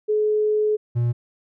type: tone pair in turn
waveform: sine / triangle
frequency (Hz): 425.6 / 119.43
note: G#4 / A#2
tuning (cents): +42 / +42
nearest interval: octave + minor seventh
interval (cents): 2200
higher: first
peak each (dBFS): -17 / -16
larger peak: second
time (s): 0.08-0.77 / 0.95-1.13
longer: first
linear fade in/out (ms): 20
effects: none